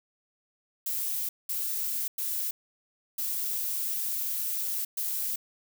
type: noise bursts at uneven times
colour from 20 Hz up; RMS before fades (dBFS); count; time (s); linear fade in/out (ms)
violet; -31; 5; 0.86-1.29 / 1.49-2.08 / 2.18-2.51 / 3.18-4.85 / 4.97-5.36; 5
effects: none